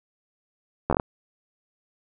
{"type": "slowing click train", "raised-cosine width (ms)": 1, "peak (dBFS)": -8, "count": 6, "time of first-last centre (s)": [0.9, 0.998], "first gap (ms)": 12, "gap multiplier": 1.25, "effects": []}